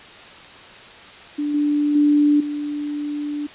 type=tone with level steps; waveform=sine; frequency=293.7 Hz; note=D4; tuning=in tune; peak=-20 / -16 / -12 / -23 dBFS; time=1.38-3.47 s; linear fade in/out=10 ms; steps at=1.54 / 1.95 / 2.4 s; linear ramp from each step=5 ms; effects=white hiss -41 dBFS RMS until 3.54 s + resampled to 8000 Hz

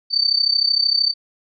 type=tone with amplitude modulation; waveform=sine; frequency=4570 Hz; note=D8; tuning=48 cents flat; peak=-11 dBFS; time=0.1-1.14 s; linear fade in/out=50 ms; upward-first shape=sine; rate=33.1 Hz; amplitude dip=85%; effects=none

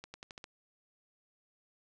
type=accelerating click train; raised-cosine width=0.2 ms; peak=-28 dBFS; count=6; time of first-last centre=0.04-0.441 s; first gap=100 ms; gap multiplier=0.89; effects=resampled to 24000 Hz

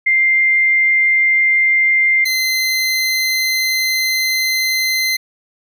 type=tone pair in turn; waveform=sine / 25% pulse; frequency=2098 / 2063 Hz; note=C7 / C7; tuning=+4 / -25 cents; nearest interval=unison; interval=29 cents; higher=first; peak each=-10 / -11 dBFS; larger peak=first; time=0.06-2.25 / 2.25-5.17 s; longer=second; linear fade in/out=10 ms; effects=none

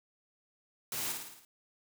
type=noise with echo; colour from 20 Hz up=white; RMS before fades=-37 dBFS; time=0.92-1.12 s; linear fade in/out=2 ms; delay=55 ms; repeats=6; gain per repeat=-4 dB; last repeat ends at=1.45 s; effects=high-pass 80 Hz 12 dB/octave

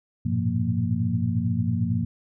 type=tone cluster; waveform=sine; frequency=97.4 / 110.7 / 119.6 / 174.1 / 231.5 Hz; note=G2 / A2 / A#2 / F3 / A#3; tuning=-11 / +11 / +45 / -5 / -12 cents; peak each=-28 dBFS; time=0.25-2.05 s; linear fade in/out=10 ms; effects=none

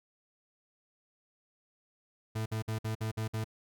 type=tone bursts; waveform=40% pulse; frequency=110 Hz; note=A2; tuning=in tune; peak=-31 dBFS; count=7; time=2.35-3.444 s; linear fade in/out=10 ms; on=110 ms; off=54 ms; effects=none

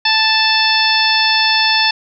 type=harmonic tone; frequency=880 Hz; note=A5; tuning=in tune; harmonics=1 / 2 / 3 / 4 / 5 / 6; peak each=-18 / -18 / -18 / -18 / -18 / -18 dBFS; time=0.05-1.91 s; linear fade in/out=5 ms; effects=none

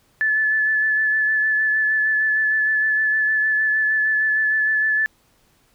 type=tone with vibrato; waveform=sine; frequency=1735 Hz; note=A6; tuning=25 cents flat; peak=-16 dBFS; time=0.21-5.06 s; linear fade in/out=0 ms; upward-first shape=sine; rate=6.5 Hz; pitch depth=18 cents each way; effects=pink hiss -60 dBFS RMS until 5.74 s

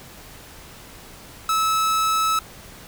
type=tone; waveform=45% pulse; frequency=1300 Hz; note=E6; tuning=24 cents flat; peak=-18 dBFS; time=1.49-2.39 s; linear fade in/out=2 ms; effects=pink hiss -43 dBFS RMS until 2.87 s

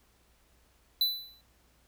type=tone with exponential decay; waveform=square; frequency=3990 Hz; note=B7; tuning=17 cents sharp; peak=-22 dBFS; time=1.01-1.41 s; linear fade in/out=2 ms; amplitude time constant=85 ms; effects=added 60 Hz sine -67 dBFS peak until 1.87 s + pink hiss -67 dBFS RMS until 1.87 s

